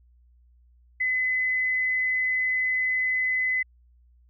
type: tone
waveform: sine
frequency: 2022 Hz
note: B6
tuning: 40 cents sharp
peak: -22 dBFS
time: 1-3.63 s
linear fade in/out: 10 ms
effects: added 60 Hz sine -55 dBFS peak until 4.29 s